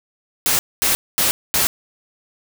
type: noise bursts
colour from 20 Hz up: white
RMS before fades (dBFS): -17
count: 4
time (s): 0.46-1.67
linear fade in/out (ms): 0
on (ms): 130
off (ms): 230
effects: none